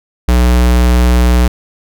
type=tone; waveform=square; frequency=61 Hz; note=B1; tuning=21 cents flat; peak=-7 dBFS; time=0.28-1.48 s; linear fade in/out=5 ms; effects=none